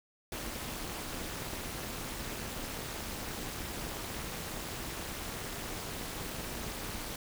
pink noise with amplitude modulation, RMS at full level -36 dBFS, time 0.32-7.16 s, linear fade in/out 2 ms, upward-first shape sine, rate 279 Hz, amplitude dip 85%, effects none

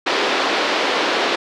pink band-pass noise, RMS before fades -19 dBFS, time 0.06-1.36 s, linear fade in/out 10 ms, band 320 to 4500 Hz, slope 24 dB/octave, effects none

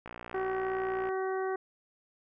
click train, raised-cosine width 0.5 ms, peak -27 dBFS, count 62, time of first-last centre 0.06-1.089 s, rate 59.3 Hz
harmonic tone, 379.3 Hz, F#4, 43 cents sharp, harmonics 1 / 2 / 3 / 4 / 5, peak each -31 / -37 / -41 / -43 / -45 dBFS, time 0.34-1.56 s, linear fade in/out 5 ms
effects none

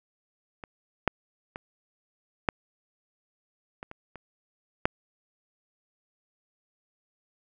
clicks, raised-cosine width 0.5 ms, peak -25 / -6 / -21 / -7 / -23 / -26 / -27 / -6 dBFS, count 8, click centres 0.638 / 1.077 / 1.559 / 2.488 / 3.829 / 3.914 / 4.157 / 4.855 s, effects none

